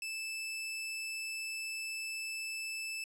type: tone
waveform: sawtooth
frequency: 2632 Hz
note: E7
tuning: 3 cents flat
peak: -34 dBFS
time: 0.02-3.04 s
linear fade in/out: 2 ms
effects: low-pass 12000 Hz 12 dB/octave